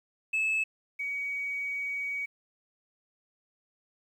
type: tone pair in turn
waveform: sine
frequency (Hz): 2605 / 2257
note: E7 / C#7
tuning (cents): -21 / +31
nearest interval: major second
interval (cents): 248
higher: first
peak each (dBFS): -23 / -30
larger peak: first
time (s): 0.33-0.64 / 0.99-2.26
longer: second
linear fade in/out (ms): 10
effects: tanh soft clip ceiling -24 dBFS + 10-bit